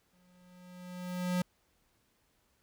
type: tone with exponential growth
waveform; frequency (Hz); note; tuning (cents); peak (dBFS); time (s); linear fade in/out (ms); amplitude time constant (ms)
square; 180.1; F#3; -46; -28; 0.13-1.42; 5; 280
effects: pink hiss -73 dBFS RMS until 2.62 s